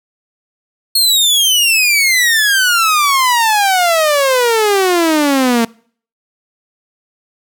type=exponential sweep; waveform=sawtooth; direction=down; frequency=4335 to 225.8 Hz; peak=-6 dBFS; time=0.95-5.65 s; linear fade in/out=5 ms; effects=noise-tail reverb RT60 0.5 s tail -24 dB re dry